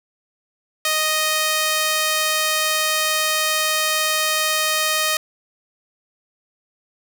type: tone with high-pass filter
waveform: sawtooth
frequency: 622.3 Hz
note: D#5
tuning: in tune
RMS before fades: -20 dBFS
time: 0.85-5.17 s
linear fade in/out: 2 ms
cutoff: 1400 Hz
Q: 0.53
effects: none